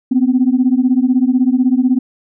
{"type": "beating tone pair", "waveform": "sine", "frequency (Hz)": [246.9, 262.9], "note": ["B3", "C4"], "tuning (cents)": [0, 8], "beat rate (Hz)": 16, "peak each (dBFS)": -12, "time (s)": [0.11, 1.99], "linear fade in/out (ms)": 10, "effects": ["tanh soft clip ceiling -3 dBFS"]}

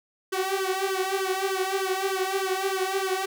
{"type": "tone with flanger", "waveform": "sawtooth", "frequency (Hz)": 382.2, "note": "G4", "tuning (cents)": -44, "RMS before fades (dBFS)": -27, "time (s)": [0.32, 3.26], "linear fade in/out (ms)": 10, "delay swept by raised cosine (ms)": [0.61, 4.21], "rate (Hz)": 3.3, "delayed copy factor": 0.9, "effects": []}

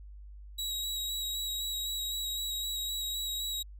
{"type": "tone with vibrato", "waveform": "sawtooth", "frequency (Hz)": 3854, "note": "B7", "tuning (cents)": -43, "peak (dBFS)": -30, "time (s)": [0.58, 3.63], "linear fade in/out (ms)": 10, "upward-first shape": "square", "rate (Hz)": 3.9, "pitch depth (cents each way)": 16, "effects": ["added 50 Hz sine -45 dBFS peak until 3.79 s"]}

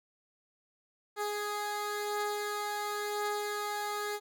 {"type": "beating tone pair", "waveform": "15% pulse", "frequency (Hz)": [415.3, 416.25], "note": ["G#4", "G#4"], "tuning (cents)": [0, 4], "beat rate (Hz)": 0.95, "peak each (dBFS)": [-27, -35], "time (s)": [1.16, 4.2], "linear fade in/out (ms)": 50, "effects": []}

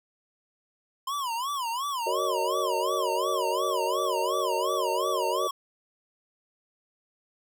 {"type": "tone with vibrato", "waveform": "square", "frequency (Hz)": 1028, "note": "C6", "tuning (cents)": -31, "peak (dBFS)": -29, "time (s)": [1.07, 5.51], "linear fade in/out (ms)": 5, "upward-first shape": "sine", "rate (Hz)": 2.8, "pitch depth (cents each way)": 210}
{"type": "chord", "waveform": "sine", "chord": "D# minor seventh", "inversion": "first", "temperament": "just", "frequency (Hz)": [373.4, 466.7, 560, 622.3], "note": ["F#4", "A#4", "C#5", "D#5"], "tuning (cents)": [16, 2, 18, 0], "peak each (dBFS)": -32, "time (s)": [2.06, 5.48], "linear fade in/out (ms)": 10}
{"effects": []}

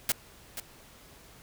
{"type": "noise with echo", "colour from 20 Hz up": "white", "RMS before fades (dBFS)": -26, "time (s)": [0.09, 0.12], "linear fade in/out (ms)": 2, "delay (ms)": 480, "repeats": 1, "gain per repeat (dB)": -11, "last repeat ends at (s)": 0.6, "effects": ["pink hiss -54 dBFS RMS until 1.42 s"]}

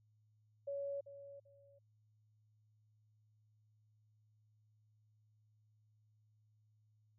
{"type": "tone with echo", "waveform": "sine", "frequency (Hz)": 561, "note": "C#5", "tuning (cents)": 21, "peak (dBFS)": -39, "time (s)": [0.67, 1.01], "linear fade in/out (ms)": 10, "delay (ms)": 390, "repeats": 2, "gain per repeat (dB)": -12, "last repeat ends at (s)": 1.79, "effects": ["added 107 Hz sine -70 dBFS peak until 7.18 s"]}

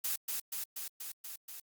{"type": "noise with echo", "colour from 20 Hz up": "blue", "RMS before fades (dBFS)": -34, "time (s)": [0.04, 0.16], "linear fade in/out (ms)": 5, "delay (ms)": 240, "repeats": 6, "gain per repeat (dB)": -2, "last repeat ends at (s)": 1.6, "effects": ["Opus 48 kbps"]}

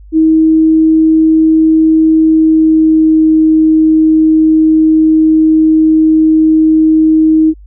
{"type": "tone with pitch glide", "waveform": "sine", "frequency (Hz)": [318.2, 315.5], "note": ["D#4", "D#4"], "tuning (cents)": [39, 24], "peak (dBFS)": -4, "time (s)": [0.12, 7.54], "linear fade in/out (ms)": 50, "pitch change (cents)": -15, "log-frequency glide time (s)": [2.19, 3.29], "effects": ["added 50 Hz sine -32 dBFS peak until 7.66 s"]}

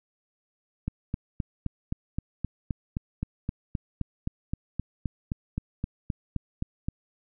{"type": "click train", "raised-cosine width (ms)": 5, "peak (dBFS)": -16, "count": 24, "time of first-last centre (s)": [0.88, 6.885], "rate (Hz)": 3.83, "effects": []}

